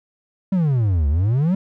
triangle exponential two-way sweep, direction down then up, 198.7 to 69 to 198.7 Hz, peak -13 dBFS, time 0.52-1.55 s, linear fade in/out 5 ms, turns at 1.08 s, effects none

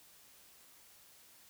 silence, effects white hiss -61 dBFS RMS until 1.49 s

